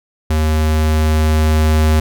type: tone with level ramp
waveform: square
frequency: 77.78 Hz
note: D#2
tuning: in tune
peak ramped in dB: -13 to -10 dBFS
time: 0.3-2 s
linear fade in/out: 5 ms
effects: none